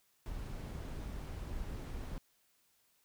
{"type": "noise", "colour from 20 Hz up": "brown", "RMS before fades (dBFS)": -42, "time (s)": [0.26, 2.18], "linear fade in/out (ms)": 0, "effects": ["white hiss -73 dBFS RMS until 3.04 s"]}